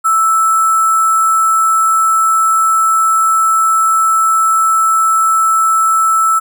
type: tone with sample-and-hold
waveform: sine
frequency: 1318.5 Hz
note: E6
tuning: in tune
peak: -8 dBFS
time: 0.04-6.4 s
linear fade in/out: 20 ms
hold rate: 8820 Hz
effects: none